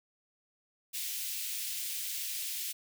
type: high-pass noise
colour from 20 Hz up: white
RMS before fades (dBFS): -37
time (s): 0.93-2.73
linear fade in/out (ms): 20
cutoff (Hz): 2300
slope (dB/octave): 24
effects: none